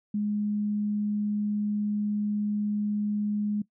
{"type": "tone", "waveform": "sine", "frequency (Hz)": 208.2, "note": "G#3", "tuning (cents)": 5, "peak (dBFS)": -25, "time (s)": [0.14, 3.62], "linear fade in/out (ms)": 5, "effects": ["noise-tail reverb RT60 0.1 s tail -19 dB re dry"]}